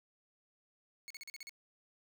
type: tone bursts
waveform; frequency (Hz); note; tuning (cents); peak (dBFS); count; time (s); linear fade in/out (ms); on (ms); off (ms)
20% pulse; 2203; C#7; -11; -40; 7; 1.08-1.494; 0; 24; 41
effects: none